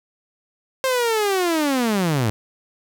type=linear sweep; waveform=sawtooth; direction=down; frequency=532 to 101 Hz; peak=-14 dBFS; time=0.84-2.3 s; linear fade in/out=0 ms; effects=none